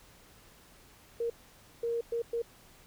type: tone bursts at uneven times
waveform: sine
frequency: 467.1 Hz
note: A#4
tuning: 3 cents sharp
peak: -29 dBFS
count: 4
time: 1.2-1.3 / 1.83-2.01 / 2.12-2.22 / 2.33-2.42 s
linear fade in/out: 5 ms
effects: pink hiss -58 dBFS RMS until 2.86 s